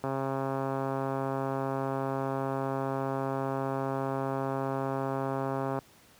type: click train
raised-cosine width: 1 ms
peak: -18 dBFS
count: 777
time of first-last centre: 0.04-5.788 s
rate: 135 Hz
effects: pink hiss -58 dBFS RMS until 6.19 s + high-pass 80 Hz 12 dB/octave